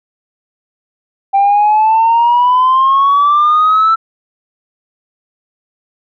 sine exponential sweep, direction up, 785 to 1334 Hz, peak -5 dBFS, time 1.33-3.96 s, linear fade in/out 20 ms, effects tanh soft clip ceiling -4 dBFS

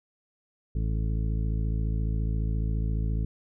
harmonic tone, 54.5 Hz, A1, 16 cents flat, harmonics 1 / 2 / 3 / 4 / 5 / 6 / 8, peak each -26 / -31 / -35 / -41 / -44 / -47 / -47 dBFS, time 0.75-3.25 s, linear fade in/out 5 ms, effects none

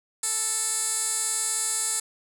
15% pulse tone with band-pass filter, 440.6 Hz, A4, 2 cents sharp, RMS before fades -27 dBFS, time 0.23-2 s, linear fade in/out 5 ms, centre 8700 Hz, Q 6.9, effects none

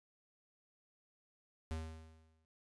square tone with exponential decay, 80 Hz, D#2, 49 cents sharp, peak -37 dBFS, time 1.71-2.45 s, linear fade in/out 0 ms, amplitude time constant 160 ms, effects resampled to 24000 Hz

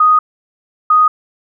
sine tone pair in turn, 1244.5 / 1244.5 Hz, D#6 / D#6, 0 / 0 cents, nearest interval unison, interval 0 cents, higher neither, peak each -6 dBFS, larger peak neither, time 0-0.19 / 0.9-1.08 s, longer first, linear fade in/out 5 ms, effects none

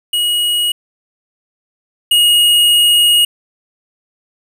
square tone pair in turn, 2900 / 2877 Hz, F#7 / F#7, -35 / -49 cents, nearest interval unison, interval 14 cents, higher first, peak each -13 / -8 dBFS, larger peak second, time 0.13-0.72 / 2.11-3.25 s, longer second, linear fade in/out 5 ms, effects 7-bit

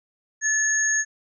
sine tone pair together, 1738 / 6562 Hz, A6 / G#8, -22 / -22 cents, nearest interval octave + major seventh, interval 2300 cents, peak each -22 dBFS, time 0.41-1.05 s, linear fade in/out 50 ms, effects none

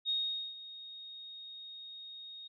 sine tone with ADSR envelope, 3729 Hz, A#7, in tune, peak -29 dBFS, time 0.05-2.48 s, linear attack 42 ms, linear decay 450 ms, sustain -16 dB, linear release 13 ms, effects none

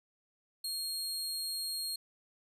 sawtooth tone, 4254 Hz, C8, 28 cents sharp, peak -32 dBFS, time 0.64-1.96 s, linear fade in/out 5 ms, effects resampled to 32000 Hz

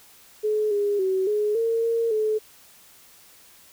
sine tone with pitch steps, 426.9 / 408.7 / 378.5 / 419.9 / 456.8 / 460.2 / 431.5 Hz, G#4 / G#4 / F#4 / G#4 / A#4 / A#4 / A4, +48 / -28 / +39 / +19 / -35 / -22 / -34 cents, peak -20 dBFS, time 0.43-2.39 s, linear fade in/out 20 ms, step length 280 ms, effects white hiss -52 dBFS RMS until 3.72 s

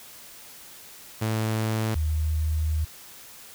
sawtooth / sine tone pair in turn, 110 / 77.78 Hz, A2 / D#2, 0 / 0 cents, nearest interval tritone, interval 600 cents, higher first, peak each -20 / -22 dBFS, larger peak first, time 1.21-1.95 / 1.95-2.85 s, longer second, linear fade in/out 10 ms, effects white hiss -46 dBFS RMS until 3.54 s

